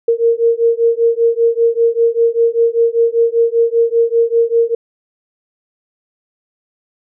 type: beating tone pair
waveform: sine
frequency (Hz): 460.9 / 466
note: A#4 / A#4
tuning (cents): -20 / -1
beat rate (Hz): 5.1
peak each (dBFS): -13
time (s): 0.08-4.75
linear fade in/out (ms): 5
effects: none